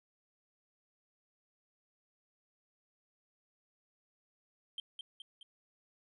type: tone with echo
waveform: triangle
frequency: 3167 Hz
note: G7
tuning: 17 cents sharp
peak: -35 dBFS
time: 4.78-4.8 s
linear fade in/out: 2 ms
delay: 210 ms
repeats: 3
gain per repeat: -5 dB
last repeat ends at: 5.43 s
effects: tanh soft clip ceiling -35 dBFS + resampled to 24000 Hz